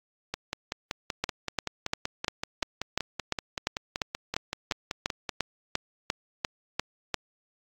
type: two click trains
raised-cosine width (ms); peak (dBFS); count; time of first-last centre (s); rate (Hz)
0.2; -13 / -9; 27 / 18; 0.34-5.292 / 1.24-7.143; 5.25 / 2.88
effects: AAC 64 kbps